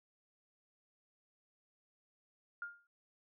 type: tone with exponential decay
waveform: sine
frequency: 1411 Hz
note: F6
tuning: 17 cents sharp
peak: -37 dBFS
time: 2.62-2.87 s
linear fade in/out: 2 ms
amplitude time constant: 53 ms
effects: none